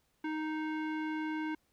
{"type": "tone with low-pass filter", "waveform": "square", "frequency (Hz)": 311.1, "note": "D#4", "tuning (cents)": 0, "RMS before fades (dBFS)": -36, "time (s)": [0.24, 1.55], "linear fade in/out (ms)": 5, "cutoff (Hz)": 2000, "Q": 1.7, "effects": ["pink hiss -75 dBFS RMS until 1.72 s"]}